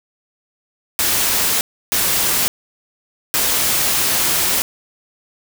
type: noise bursts at uneven times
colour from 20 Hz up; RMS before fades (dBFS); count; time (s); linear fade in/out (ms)
white; -17; 3; 0.99-1.61 / 1.92-2.48 / 3.34-4.62; 0
effects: none